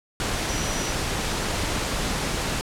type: tone in noise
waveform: sine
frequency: 5860 Hz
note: F#8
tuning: 18 cents flat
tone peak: -34 dBFS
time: 0.49-0.92 s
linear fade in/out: 0 ms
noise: pink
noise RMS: -26 dBFS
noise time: 0.2-2.61 s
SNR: -11 dB
effects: low-pass 9000 Hz 12 dB/octave